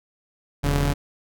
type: tone pair together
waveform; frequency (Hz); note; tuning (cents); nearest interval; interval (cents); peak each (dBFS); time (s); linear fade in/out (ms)
sawtooth; 42.31 / 142.3; E1 / C#3; +46 / +46; octave + major sixth; 2100; -18; 0.63-0.94; 20
effects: none